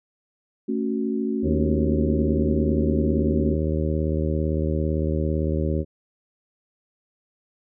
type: chord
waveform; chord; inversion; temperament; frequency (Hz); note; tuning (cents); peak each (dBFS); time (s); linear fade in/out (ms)
sine; F# minor; first; equal with one note detuned; 223.1 / 277.2 / 370; A3 / C#4 / F#4; +24 / 0 / 0; -25 / -27 / -28; 0.68-3.55; 10
type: harmonic tone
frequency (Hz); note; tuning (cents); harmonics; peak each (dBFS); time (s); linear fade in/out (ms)
77.78; D#2; 0; 1 / 2 / 3 / 4 / 5 / 6 / 7; -24 / -27 / -30 / -30 / -30 / -36 / -32; 1.42-5.85; 50
effects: none